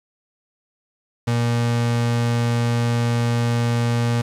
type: tone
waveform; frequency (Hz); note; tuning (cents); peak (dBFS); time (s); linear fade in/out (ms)
35% pulse; 118.4; A#2; +27; -16; 1.27-4.22; 10
effects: low-pass 9000 Hz 12 dB/octave + 7-bit